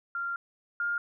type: tone pair in turn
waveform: sine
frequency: 1388 / 1409.8 Hz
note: F6 / F6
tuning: -11 / +16 cents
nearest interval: unison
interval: 27 cents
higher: second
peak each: -30 / -27 dBFS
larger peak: second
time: 0.15-0.36 / 0.8-0.98 s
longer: first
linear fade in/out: 2 ms
effects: none